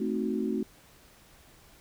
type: chord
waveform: sine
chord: A diminished seventh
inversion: none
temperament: equal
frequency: 220 / 261.6 / 311.1 / 370 Hz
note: A3 / C4 / Eb4 / Gb4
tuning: 0 / 0 / 0 / 0 cents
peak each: -31 / -33 / -35 / -33 dBFS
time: 0-0.63 s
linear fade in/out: 5 ms
effects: pink hiss -57 dBFS RMS until 1.8 s